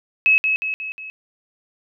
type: tone with echo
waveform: sine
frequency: 2576 Hz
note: E7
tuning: 41 cents flat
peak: -11 dBFS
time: 0.26-0.38 s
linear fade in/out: 0 ms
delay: 180 ms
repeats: 4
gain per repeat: -5 dB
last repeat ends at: 1.1 s
effects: none